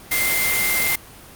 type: tone in noise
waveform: sine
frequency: 2093 Hz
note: C7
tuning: in tune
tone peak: -21 dBFS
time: 0.11-0.96 s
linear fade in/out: 10 ms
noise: white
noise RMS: -21 dBFS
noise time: 0.11-0.96 s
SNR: -3 dB
effects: pink hiss -42 dBFS RMS until 1.35 s + Opus 32 kbps